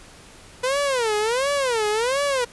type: tone with vibrato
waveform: sawtooth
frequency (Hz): 490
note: B4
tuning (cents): -14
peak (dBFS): -16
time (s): 0.63-2.45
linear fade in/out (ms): 10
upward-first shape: sine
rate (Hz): 1.4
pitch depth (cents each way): 270
effects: pink hiss -46 dBFS RMS until 2.52 s + resampled to 24000 Hz